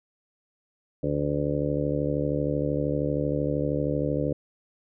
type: harmonic tone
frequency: 72.9 Hz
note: D2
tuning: 12 cents flat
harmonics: 1 / 2 / 3 / 4 / 5 / 6 / 7 / 8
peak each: -36 / -29 / -40 / -29 / -37 / -33 / -30 / -34 dBFS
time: 1.03-4.33 s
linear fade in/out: 5 ms
effects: none